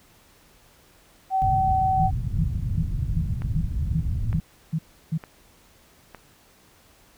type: tone with pitch glide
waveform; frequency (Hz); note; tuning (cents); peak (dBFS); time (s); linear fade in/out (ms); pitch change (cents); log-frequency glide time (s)
sine; 764 to 759.2; G5 to F#5; -45 to +44; -19; 1.3-2.11; 50; -11; 1.55-1.82
type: low-pass noise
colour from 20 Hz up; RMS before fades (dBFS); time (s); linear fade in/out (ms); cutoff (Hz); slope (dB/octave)
white; -26; 1.42-4.4; 0; 130; 24
type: tone bursts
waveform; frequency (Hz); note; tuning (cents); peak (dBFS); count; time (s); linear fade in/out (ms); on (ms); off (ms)
sine; 159.7; D#3; +45; -21; 9; 1.99-5.179; 10; 61; 330
type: click train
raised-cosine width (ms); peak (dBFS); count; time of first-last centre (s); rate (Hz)
0.5; -24; 4; 3.42-6.147; 1.1
effects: pink hiss -56 dBFS RMS until 7.17 s